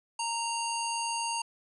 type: harmonic tone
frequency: 927 Hz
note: A#5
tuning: 10 cents flat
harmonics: 1 / 3 / 5 / 7 / 9 / 10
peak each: -32 / -37 / -39 / -40 / -42 / -42 dBFS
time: 0.19-1.42 s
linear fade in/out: 5 ms
effects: none